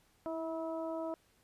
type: harmonic tone with a mistuned harmonic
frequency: 323.9 Hz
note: E4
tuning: 30 cents flat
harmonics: 1 / 2 / 3 / 4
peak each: -40 / -38 / -46 / -50 dBFS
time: 0.26-1.14 s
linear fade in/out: 0 ms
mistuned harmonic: 1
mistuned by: +16 cents
effects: pink hiss -70 dBFS RMS until 1.43 s + resampled to 32000 Hz